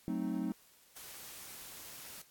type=chord; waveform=triangle; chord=F# diminished seventh; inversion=none; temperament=equal; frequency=185 / 220 / 261.6 / 311.1 Hz; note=F#3 / A3 / C4 / Eb4; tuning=0 / 0 / 0 / 0 cents; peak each=-37 dBFS; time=0.08-0.52 s; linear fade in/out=0 ms
type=noise; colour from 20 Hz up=white; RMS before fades=-49 dBFS; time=0.96-2.22 s; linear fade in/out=5 ms
effects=white hiss -64 dBFS RMS until 2.3 s + AAC 64 kbps